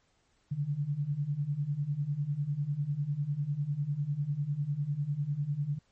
sine beating tone pair, 138.9 / 148.9 Hz, C#3 / D3, +4 / +24 cents, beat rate 10 Hz, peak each -34 / -31 dBFS, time 0.51-5.79 s, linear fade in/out 10 ms, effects pink hiss -71 dBFS RMS until 5.91 s + MP3 32 kbps

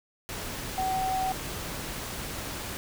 sine tone in noise, 757 Hz, F#5, 39 cents sharp, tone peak -26 dBFS, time 0.78-1.32 s, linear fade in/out 0 ms, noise pink, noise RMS -36 dBFS, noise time 0.29-2.77 s, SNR +7 dB, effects none

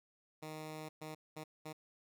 10% pulse tone bursts at uneven times, 155.56 Hz, D#3, in tune, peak -36 dBFS, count 4, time 0.42-0.89 / 1.01-1.15 / 1.36-1.44 / 1.65-1.73 s, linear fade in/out 10 ms, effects none

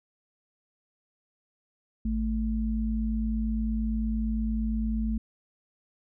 sine tone pair together, 54.37 / 220 Hz, A1 / A3, -20 / 0 cents, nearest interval 2 octaves, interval 2420 cents, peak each -28 dBFS, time 2.05-5.18 s, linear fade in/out 5 ms, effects none

